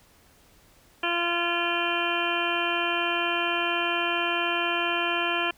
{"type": "harmonic tone", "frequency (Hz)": 344.3, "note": "F4", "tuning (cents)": -25, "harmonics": [1, 2, 3, 4, 5, 7, 8, 9], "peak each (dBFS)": [-32, -32, -32, -32, -32, -32, -32, -32], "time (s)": [1.03, 5.51], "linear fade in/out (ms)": 5, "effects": ["pink hiss -58 dBFS RMS until 5.57 s"]}